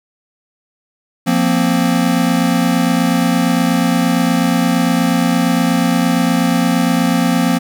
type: chord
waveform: square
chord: F suspended fourth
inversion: none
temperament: equal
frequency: 174.61 / 233.1 / 261.6 Hz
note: F3 / Bb3 / C4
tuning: 0 / 0 / 0 cents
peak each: -17 dBFS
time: 1.26-7.59 s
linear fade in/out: 20 ms
effects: 8-bit